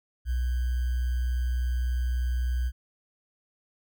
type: tone with sample-and-hold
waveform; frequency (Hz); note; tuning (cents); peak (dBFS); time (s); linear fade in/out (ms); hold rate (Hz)
sine; 61.74; B1; 0; -24; 0.25-2.72; 50; 1575
effects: none